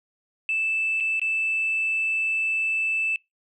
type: tone with dropouts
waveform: sine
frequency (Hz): 2637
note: E7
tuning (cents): 0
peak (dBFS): -21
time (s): 0.49-3.16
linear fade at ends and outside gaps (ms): 1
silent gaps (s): 1.002-1.006 / 1.196-1.216
effects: noise-tail reverb RT60 0.2 s tail -26 dB re dry + tanh soft clip ceiling -17 dBFS